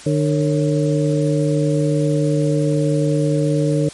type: harmonic tone with a mistuned harmonic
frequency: 150 Hz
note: D3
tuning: 37 cents sharp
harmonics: 1 / 2 / 3 / 4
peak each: -17 / -20 / -22 / -23 dBFS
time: 0.06-3.89 s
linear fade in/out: 5 ms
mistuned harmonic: 4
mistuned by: -150 cents
effects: white hiss -38 dBFS RMS until 3.93 s + MP3 48 kbps